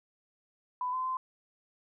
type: tone with pitch steps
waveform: sine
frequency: 998 / 1027 / 1034 Hz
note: B5 / C6 / C6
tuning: +18 / -33 / -21 cents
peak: -30 dBFS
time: 0.81-1.17 s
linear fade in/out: 2 ms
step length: 120 ms
effects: none